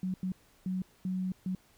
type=tone bursts at uneven times; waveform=sine; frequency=185.6 Hz; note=F#3; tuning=6 cents sharp; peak=-30 dBFS; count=5; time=0.03-0.14 / 0.23-0.32 / 0.66-0.82 / 1.05-1.32 / 1.46-1.55 s; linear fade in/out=2 ms; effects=pink hiss -64 dBFS RMS until 1.77 s